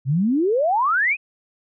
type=exponential sweep; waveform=sine; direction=up; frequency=124.1 to 2600 Hz; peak=-16 dBFS; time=0.05-1.17 s; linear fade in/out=50 ms; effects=none